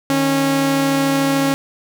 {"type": "tone pair together", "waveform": "sawtooth", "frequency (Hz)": [153.8, 274], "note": ["D#3", "C#4"], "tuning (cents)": [-20, -20], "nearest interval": "minor seventh", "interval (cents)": 1000, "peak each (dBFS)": [-20, -11], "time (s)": [0.1, 1.54], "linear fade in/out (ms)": 0, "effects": []}